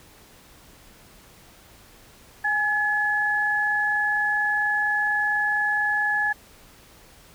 sine tone pair together, 830 / 1705.7 Hz, G#5 / G#6, -1 / +46 cents, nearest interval octave, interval 1247 cents, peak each -27 / -21 dBFS, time 2.44-6.33 s, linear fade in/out 10 ms, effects pink hiss -51 dBFS RMS until 7.34 s

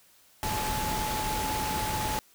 sine tone in noise, 859 Hz, A5, 42 cents flat, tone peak -31 dBFS, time 0.43-2.19 s, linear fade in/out 0 ms, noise pink, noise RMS -32 dBFS, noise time 0.43-2.19 s, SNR -2 dB, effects white hiss -60 dBFS RMS until 2.34 s

